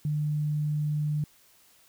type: tone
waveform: sine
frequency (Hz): 150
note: D3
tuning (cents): +37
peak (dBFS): -25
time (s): 0.05-1.24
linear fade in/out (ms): 2
effects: white hiss -60 dBFS RMS until 1.88 s